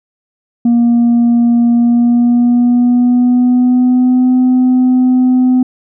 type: tone with pitch glide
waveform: sine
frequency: 236.7 to 253.7 Hz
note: A#3 to B3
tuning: +27 to +47 cents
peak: -4 dBFS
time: 0.65-5.63 s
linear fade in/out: 5 ms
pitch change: +120 cents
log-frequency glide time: 1.73-4.33 s
effects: tanh soft clip ceiling -5 dBFS